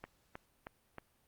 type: click train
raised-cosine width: 0.5 ms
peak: -29 dBFS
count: 4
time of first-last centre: 0.04-0.983 s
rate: 3.18 Hz
effects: pink hiss -73 dBFS RMS until 1.27 s + Opus 48 kbps